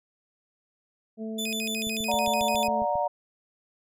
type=harmonic tone; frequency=220.3 Hz; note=A3; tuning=2 cents sharp; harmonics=1 / 2 / 3; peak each=-32 / -38 / -42 dBFS; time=1.17-2.86 s; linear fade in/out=50 ms
type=tone with vibrato; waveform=sawtooth; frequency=2960 Hz; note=F#7; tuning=in tune; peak=-27 dBFS; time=1.38-2.68 s; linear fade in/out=10 ms; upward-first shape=square; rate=6.8 Hz; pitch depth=290 cents each way
type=click train; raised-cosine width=5 ms; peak=-30 dBFS; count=9; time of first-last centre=1.87-2.955 s; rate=7.37 Hz
type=chord; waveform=sine; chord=D augmented; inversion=none; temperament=equal with one note detuned; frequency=587.3 / 724.8 / 932.3 Hz; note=D5 / F#5 / A#5; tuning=0 / -36 / 0 cents; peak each=-28 dBFS; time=2.08-3.08 s; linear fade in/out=10 ms
effects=none